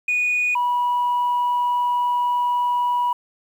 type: tone pair in turn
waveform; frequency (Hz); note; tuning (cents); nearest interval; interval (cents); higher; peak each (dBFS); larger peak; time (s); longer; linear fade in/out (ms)
sine; 2466 / 974.7; D#7 / B5; -16 / -23; octave + major third; 1607; first; -16; neither; 0.08-0.55 / 0.55-3.13; second; 5
effects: tanh soft clip ceiling -15 dBFS + 8-bit